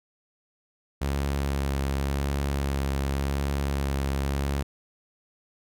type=tone with vibrato; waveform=sawtooth; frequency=69.3 Hz; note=C#2; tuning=in tune; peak=-21 dBFS; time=1.01-4.63 s; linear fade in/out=10 ms; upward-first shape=sine; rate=0.9 Hz; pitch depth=18 cents each way; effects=none